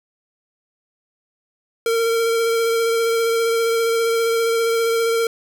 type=tone with vibrato; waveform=square; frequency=458.4 Hz; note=A#4; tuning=29 cents flat; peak=-17 dBFS; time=1.86-5.27 s; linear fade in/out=2 ms; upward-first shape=sine; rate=15 Hz; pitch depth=15 cents each way; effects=none